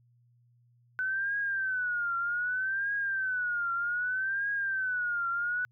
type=tone with vibrato; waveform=sine; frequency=1503 Hz; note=F#6; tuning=27 cents sharp; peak=-28 dBFS; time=0.99-5.65 s; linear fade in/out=0 ms; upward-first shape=triangle; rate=0.64 Hz; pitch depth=160 cents each way; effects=added 120 Hz sine -62 dBFS peak until 5.71 s